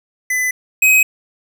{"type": "tone pair in turn", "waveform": "square", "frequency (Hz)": [2009, 2531], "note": ["B6", "D#7"], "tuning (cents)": [29, 29], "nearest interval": "major third", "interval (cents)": 400, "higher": "second", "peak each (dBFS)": [-16, -9], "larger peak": "second", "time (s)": [[0.3, 0.51], [0.82, 1.03]], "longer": "neither", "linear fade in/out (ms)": 5, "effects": []}